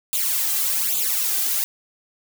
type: noise with flanger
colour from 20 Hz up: blue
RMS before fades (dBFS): -22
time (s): 0.13-1.64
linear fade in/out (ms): 0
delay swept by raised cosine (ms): 0.27 to 2.57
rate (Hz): 1.2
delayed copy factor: +0.9
effects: none